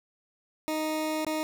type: tone with dropouts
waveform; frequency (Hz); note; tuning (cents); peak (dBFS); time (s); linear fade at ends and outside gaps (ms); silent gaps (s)
20% pulse; 311.1; D#4; 0; -23; 0.68-1.43; 0; 1.248-1.266
effects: none